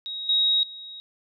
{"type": "tone with level steps", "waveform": "sine", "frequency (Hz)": 3792, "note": "A#7", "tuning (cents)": 29, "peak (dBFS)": [-30, -18, -37], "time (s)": [0.06, 1], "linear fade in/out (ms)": 0, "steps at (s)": [0.29, 0.63], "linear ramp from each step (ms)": 2, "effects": []}